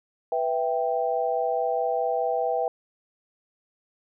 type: chord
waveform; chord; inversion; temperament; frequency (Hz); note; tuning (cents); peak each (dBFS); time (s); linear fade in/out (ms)
sine; E minor; second; equal; 493.9 / 659.3 / 784; B4 / E5 / G5; 0 / 0 / 0; -27; 0.32-2.68; 2
effects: none